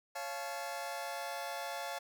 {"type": "chord", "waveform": "sawtooth", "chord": "Db augmented", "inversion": "none", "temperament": "just", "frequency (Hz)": [554.4, 693, 866.2], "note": ["Db5", "F5", "A5"], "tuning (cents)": [0, -14, -27], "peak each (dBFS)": [-40, -38, -39], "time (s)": [0.15, 1.99], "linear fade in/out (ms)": 10, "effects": []}